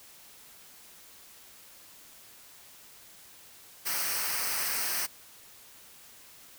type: noise with comb filter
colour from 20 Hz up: white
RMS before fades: -31 dBFS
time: 3.85-5.07 s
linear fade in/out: 20 ms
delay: 0.28 ms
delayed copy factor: -0.65
effects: white hiss -53 dBFS RMS until 6.58 s